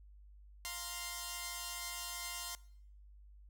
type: chord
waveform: 5% pulse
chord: F suspended fourth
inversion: none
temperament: equal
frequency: 698.5 / 932.3 / 1046.5 Hz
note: F5 / Bb5 / C6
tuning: 0 / 0 / 0 cents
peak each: -36 / -37 / -31 dBFS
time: 0.65-2.55 s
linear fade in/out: 0 ms
effects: noise-tail reverb RT60 0.7 s tail -21 dB re dry + added 50 Hz sine -55 dBFS peak until 3.49 s